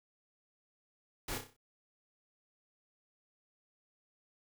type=noise with echo; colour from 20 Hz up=pink; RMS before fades=-39 dBFS; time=1.28-1.38 s; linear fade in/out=5 ms; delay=31 ms; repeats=6; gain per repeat=-6 dB; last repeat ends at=1.566 s; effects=none